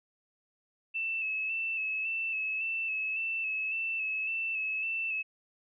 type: tone with vibrato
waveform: sine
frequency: 2627 Hz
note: E7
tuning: 7 cents flat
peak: -30 dBFS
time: 0.94-5.23 s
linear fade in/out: 20 ms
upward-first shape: square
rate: 1.8 Hz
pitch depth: 27 cents each way
effects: none